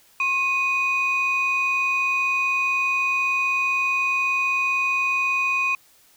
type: tone pair together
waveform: sine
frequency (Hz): 1075.9 / 2489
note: C6 / D#7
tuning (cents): +48 / 0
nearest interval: octave + minor third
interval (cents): 1452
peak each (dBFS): -24 / -19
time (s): 0.2-5.75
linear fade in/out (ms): 2
effects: tanh soft clip ceiling -15 dBFS + white hiss -56 dBFS RMS until 6.16 s